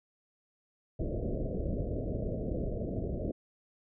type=low-pass noise; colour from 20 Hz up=pink; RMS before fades=-34 dBFS; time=0.99-3.32 s; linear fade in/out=10 ms; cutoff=650 Hz; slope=96 dB/octave; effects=none